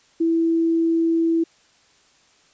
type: tone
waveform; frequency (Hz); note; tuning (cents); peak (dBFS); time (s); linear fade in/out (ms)
sine; 330; E4; +2; -16; 0.2-1.44; 10
effects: white hiss -57 dBFS RMS until 2.53 s + resampled to 16000 Hz